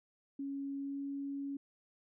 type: tone with pitch glide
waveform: sine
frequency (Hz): 277.2 to 279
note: C#4 to C#4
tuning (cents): 0 to +11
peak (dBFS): -37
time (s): 0.39-1.57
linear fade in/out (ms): 5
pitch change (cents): +11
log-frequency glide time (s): 0.78-0.99
effects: none